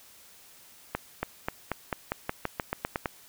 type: accelerating click train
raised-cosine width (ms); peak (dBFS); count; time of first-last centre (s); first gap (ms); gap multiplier
0.5; -13; 13; 0.95-3.058; 280; 0.91
effects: white hiss -54 dBFS RMS until 3.28 s